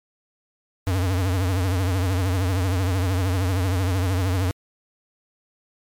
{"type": "tone with vibrato", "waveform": "square", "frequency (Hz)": 92.5, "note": "F#2", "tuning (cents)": 0, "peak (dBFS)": -20, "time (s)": [0.87, 4.51], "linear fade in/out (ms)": 0, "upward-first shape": "triangle", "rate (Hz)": 13, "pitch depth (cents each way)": 130, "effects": ["MP3 96 kbps"]}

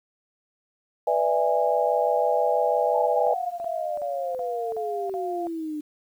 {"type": "chord", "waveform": "sine", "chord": "E dominant seventh", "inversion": "second", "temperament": "just", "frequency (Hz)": [494.4, 593.3, 659.3, 824.1], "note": ["B4", "D5", "E5", "G#5"], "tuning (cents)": [2, 18, 0, -14], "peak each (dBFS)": -25, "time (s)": [1.07, 3.34], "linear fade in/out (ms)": 5}
{"type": "exponential sweep", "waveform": "sine", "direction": "down", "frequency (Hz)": [880, 296.6], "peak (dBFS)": -28, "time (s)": [2.94, 5.81], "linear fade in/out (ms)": 10}
{"type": "tone bursts", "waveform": "sine", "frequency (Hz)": 698.5, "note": "F5", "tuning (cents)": 0, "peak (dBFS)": -29, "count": 6, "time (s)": [3.27, 5.47], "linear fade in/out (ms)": 0, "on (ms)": 330, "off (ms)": 44}
{"effects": ["9-bit"]}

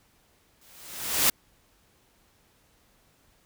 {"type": "noise with exponential growth", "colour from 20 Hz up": "white", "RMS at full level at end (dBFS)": -19, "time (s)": [0.61, 1.3], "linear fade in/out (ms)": 5, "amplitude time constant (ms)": 150, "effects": ["pink hiss -64 dBFS RMS until 3.45 s"]}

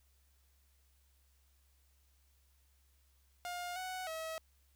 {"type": "tone with pitch steps", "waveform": "sawtooth", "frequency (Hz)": [709, 742, 643], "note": ["F5", "F#5", "E5"], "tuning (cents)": [26, 5, -43], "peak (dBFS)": -36, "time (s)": [3.45, 4.38], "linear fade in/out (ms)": 0, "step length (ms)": 310, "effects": ["added 67 Hz sine -68 dBFS peak until 4.75 s", "white hiss -75 dBFS RMS until 4.75 s"]}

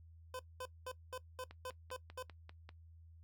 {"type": "tone bursts", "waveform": "25% pulse", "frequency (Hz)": 509, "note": "C5", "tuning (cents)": -48, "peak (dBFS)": -39, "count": 8, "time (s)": [0.34, 2.226], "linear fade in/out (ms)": 2, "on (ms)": 52, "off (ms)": 210}
{"type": "click train", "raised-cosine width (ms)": 0.3, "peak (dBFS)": -36, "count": 7, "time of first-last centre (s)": [1.51, 2.691], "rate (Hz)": 5.08}
{"effects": ["noise-tail reverb RT60 0.1 s tail -18 dB re dry", "added 82 Hz sine -56 dBFS peak until 3.23 s"]}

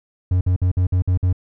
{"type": "tone bursts", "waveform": "triangle", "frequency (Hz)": 91, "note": "F#2", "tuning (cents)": -28, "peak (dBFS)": -12, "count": 7, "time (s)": [0.31, 1.328], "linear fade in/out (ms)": 5, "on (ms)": 100, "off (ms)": 53, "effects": []}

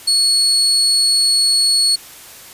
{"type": "tone", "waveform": "35% pulse", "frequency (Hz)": 4372, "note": "C#8", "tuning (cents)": -25, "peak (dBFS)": -10, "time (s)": [0.07, 1.96], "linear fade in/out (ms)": 10, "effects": ["white hiss -38 dBFS RMS until 2.53 s", "resampled to 32000 Hz"]}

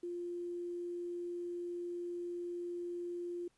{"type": "tone with quantisation", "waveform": "sine", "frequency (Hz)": 349.4, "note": "F4", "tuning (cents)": 1, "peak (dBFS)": -38, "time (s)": [0.03, 3.48], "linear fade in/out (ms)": 5, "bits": 11, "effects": ["pink hiss -75 dBFS RMS until 3.57 s", "resampled to 24000 Hz"]}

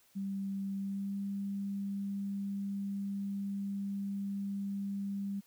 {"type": "tone with pitch glide", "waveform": "sine", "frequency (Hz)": [196, 198.74], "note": ["G3", "G3"], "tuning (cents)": [0, 24], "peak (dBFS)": -34, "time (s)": [0.15, 5.41], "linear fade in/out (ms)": 20, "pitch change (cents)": 24, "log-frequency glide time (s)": [0.77, 1.16], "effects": ["white hiss -67 dBFS RMS until 5.46 s"]}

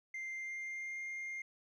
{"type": "tone with pitch glide", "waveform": "sine", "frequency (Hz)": [2093, 2115], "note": ["C7", "C7"], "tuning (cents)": [0, 18], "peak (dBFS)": -37, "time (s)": [0.14, 1.42], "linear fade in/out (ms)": 5, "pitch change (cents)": 18, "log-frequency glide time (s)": [0.32, 1.01], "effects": ["tanh soft clip ceiling -39 dBFS", "13-bit"]}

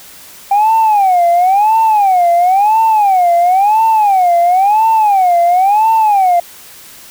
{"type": "tone with vibrato", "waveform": "sine", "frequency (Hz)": 785, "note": "G5", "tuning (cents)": 2, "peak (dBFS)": -5, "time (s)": [0.51, 6.4], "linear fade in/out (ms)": 5, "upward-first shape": "sine", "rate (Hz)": 0.97, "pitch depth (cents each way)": 230, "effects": ["tanh soft clip ceiling -4 dBFS", "white hiss -36 dBFS RMS until 7.1 s"]}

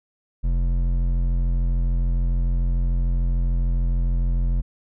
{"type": "tone with hard clipping", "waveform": "sine", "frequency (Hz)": 43.42, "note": "F1", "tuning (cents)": -9, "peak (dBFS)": -20, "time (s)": [0.43, 4.62], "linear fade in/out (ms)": 20, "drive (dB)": 9, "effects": []}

